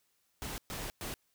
pink noise bursts at uneven times, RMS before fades -40 dBFS, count 3, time 0.42-0.58 / 0.7-0.9 / 1.01-1.14 s, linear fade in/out 0 ms, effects white hiss -75 dBFS RMS until 1.34 s

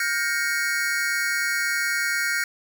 square chord, G half-diminished seventh, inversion third, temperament equal with one note detuned, 1418.1 / 1568 / 1864.7 / 2217 Hz, F6 / G6 / Bb6 / Db7, +26 / 0 / 0 / 0 cents, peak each -28 / -29 / -28 / -30 dBFS, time 0-2.44 s, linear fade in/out 2 ms, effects none

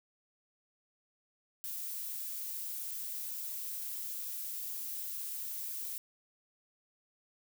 violet noise, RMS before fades -40 dBFS, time 1.64-5.98 s, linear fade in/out 0 ms, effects none

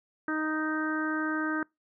harmonic tone, 311.1 Hz, D#4, in tune, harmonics 1 / 2 / 3 / 4 / 5 / 6, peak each -30 / -41 / -41 / -36 / -33 / -43 dBFS, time 0.28-1.63 s, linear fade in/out 2 ms, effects noise-tail reverb RT60 0.2 s tail -26 dB re dry

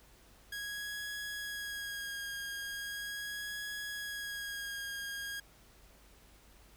sawtooth tone with vibrato, 1648 Hz, G#6, 14 cents flat, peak -35 dBFS, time 0.52-5.4 s, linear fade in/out 5 ms, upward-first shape sine, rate 0.39 Hz, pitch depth 23 cents each way, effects added 50 Hz sine -62 dBFS peak until 6.76 s + pink hiss -62 dBFS RMS until 6.76 s

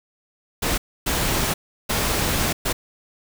pink noise bursts at uneven times, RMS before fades -22 dBFS, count 4, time 0.62-0.78 / 1.06-1.54 / 1.89-2.53 / 2.65-2.73 s, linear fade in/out 10 ms, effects none

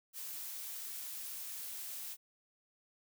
blue noise, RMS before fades -44 dBFS, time 0.13-2.17 s, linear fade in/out 50 ms, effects none

